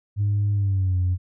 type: tone with pitch glide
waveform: sine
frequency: 102.4 to 90.7 Hz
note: G#2 to F#2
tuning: -24 to -34 cents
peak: -17 dBFS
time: 0.16-1.18 s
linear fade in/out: 50 ms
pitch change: -210 cents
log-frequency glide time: 0.53-0.98 s
effects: tanh soft clip ceiling -16 dBFS